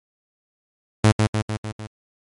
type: tone with echo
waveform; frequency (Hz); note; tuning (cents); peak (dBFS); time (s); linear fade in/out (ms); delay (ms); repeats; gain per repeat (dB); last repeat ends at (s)
sawtooth; 108; A2; -32; -7; 1.04-1.12; 5; 150; 5; -4; 1.87
effects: MP3 48 kbps